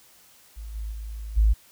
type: tone with level steps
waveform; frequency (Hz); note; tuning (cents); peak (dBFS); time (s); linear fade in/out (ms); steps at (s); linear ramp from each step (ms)
sine; 53.7; A1; -41; -34 / -29 / -32 / -15; 0.56-1.54; 20; 0.74 / 0.91 / 1.36; 20
effects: white hiss -55 dBFS RMS until 1.71 s